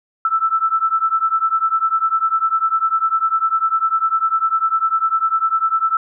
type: beating tone pair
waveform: sine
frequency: 1318.5 / 1328.5 Hz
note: E6 / E6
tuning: 0 / +13 cents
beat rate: 10 Hz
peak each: -17 / -18 dBFS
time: 0.25-5.97 s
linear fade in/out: 2 ms
effects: none